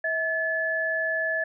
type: tone pair together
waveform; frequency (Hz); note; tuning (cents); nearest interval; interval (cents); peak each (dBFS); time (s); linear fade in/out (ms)
sine; 645.4 / 1723; E5 / A6; -37 / -37; octave + perfect fourth; 1700; -29 / -25; 0.04-1.44; 5
effects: none